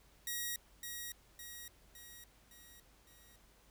5% pulse tone with echo, 1900 Hz, A#6, 33 cents sharp, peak -27 dBFS, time 0.27-0.56 s, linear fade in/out 2 ms, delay 560 ms, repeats 5, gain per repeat -5 dB, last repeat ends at 3.36 s, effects added 50 Hz sine -67 dBFS peak until 3.7 s + pink hiss -67 dBFS RMS until 3.7 s

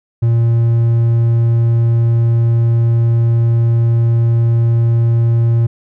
triangle tone, 116.3 Hz, A#2, 4 cents flat, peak -7 dBFS, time 0.22-5.67 s, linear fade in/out 10 ms, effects none

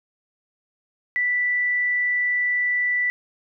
sine tone, 1972 Hz, B6, 3 cents flat, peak -19 dBFS, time 1.16-3.1 s, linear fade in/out 0 ms, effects none

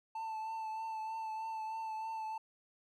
triangle tone with vibrato, 884 Hz, A5, 8 cents sharp, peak -36 dBFS, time 0.15-2.38 s, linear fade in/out 5 ms, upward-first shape triangle, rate 3.2 Hz, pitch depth 27 cents each way, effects none

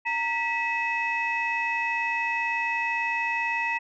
sine tone cluster, 924 / 1951 / 2582 Hz, A#5 / B6 / E7, -16 / -22 / -37 cents, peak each -28 dBFS, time 0.05-3.79 s, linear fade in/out 20 ms, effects tanh soft clip ceiling -17 dBFS

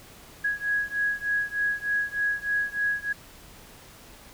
sine beating tone pair, 1661.2 / 1664.5 Hz, G#6 / G#6, 0 / +3 cents, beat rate 3.3 Hz, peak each -27 / -28 dBFS, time 0.44-3.13 s, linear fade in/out 10 ms, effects pink hiss -49 dBFS RMS until 4.33 s

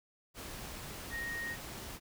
sine tone in noise, 1864.7 Hz, A#6, in tune, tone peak -37 dBFS, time 1.1-1.57 s, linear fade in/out 50 ms, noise pink, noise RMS -45 dBFS, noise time 0.34-2 s, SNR +5 dB, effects none

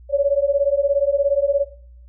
sine beating tone pair, 554.4 / 571.4 Hz, C#5 / D5, 0 / -48 cents, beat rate 17 Hz, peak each -18 dBFS, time 0.09-1.66 s, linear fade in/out 50 ms, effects noise-tail reverb RT60 0.6 s tail -17 dB re dry + added 60 Hz sine -41 dBFS peak until 2.08 s

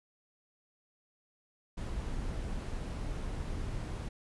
brown noise, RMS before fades -37 dBFS, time 1.77-4.09 s, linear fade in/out 10 ms, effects resampled to 24000 Hz

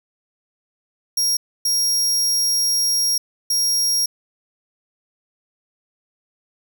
sawtooth tone bursts at uneven times, 5600 Hz, F8, 4 cents sharp, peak -14 dBFS, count 3, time 1.17-1.37 / 1.65-3.18 / 3.5-4.06 s, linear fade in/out 5 ms, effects none

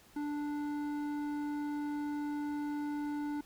sine tone with hard clipping, 293.7 Hz, D4, in tune, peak -36 dBFS, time 0.16-3.41 s, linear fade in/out 5 ms, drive 10 dB, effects pink hiss -61 dBFS RMS until 3.45 s

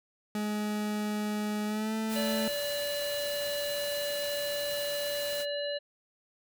40% pulse tone with pitch glide, 210.3 to 220.2 Hz, G#3 to A3, +22 to +2 cents, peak -29 dBFS, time 0.35-2.48 s, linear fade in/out 2 ms, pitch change +80 cents, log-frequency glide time 1.66-1.95 s
white noise, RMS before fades -40 dBFS, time 2.08-5.46 s, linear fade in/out 50 ms
harmonic tone, 578 Hz, D5, 28 cents flat, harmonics 1 / 3 / 5 / 7, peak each -32 / -42 / -41 / -39 dBFS, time 2.15-5.79 s, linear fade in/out 20 ms
effects none

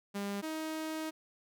sawtooth tone pair in turn, 200.9 / 315.3 Hz, G3 / D#4, +43 / +23 cents, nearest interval minor sixth, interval 780 cents, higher second, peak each -31 / -32 dBFS, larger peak first, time 0.14-0.42 / 0.42-1.11 s, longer second, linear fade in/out 20 ms, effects none

